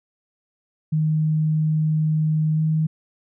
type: tone with pitch glide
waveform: sine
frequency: 155.56 to 157.19 Hz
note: D#3 to D#3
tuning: 0 to +18 cents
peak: -17 dBFS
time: 0.92-2.87 s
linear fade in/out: 10 ms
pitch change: +18 cents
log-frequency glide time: 2.55-2.6 s
effects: none